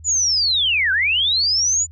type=linear two-way sweep; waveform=sine; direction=down then up; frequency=7100 to 1480 to 7100 Hz; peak=-15 dBFS; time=0.04-1.87 s; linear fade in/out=50 ms; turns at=0.92 s; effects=added 80 Hz sine -38 dBFS peak until 1.91 s